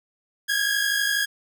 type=tone pair together; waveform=sawtooth; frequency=1618 / 1670.2 Hz; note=G#6 / G#6; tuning=-46 / +9 cents; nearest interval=minor second; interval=55 cents; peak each=-21 / -20 dBFS; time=0.48-1.26 s; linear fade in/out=20 ms; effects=none